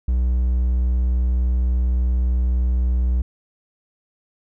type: tone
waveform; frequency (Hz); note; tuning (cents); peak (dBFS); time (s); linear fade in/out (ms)
triangle; 61.74; B1; 0; -14; 0.08-3.22; 5
effects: none